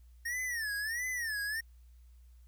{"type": "tone with vibrato", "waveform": "square", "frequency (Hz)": 1827, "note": "A#6", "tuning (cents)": -35, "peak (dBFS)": -34, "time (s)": [0.25, 1.61], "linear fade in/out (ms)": 10, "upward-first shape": "sine", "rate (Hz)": 1.5, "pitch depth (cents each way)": 180, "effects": ["added 60 Hz sine -54 dBFS peak until 2.47 s", "white hiss -75 dBFS RMS until 2.47 s"]}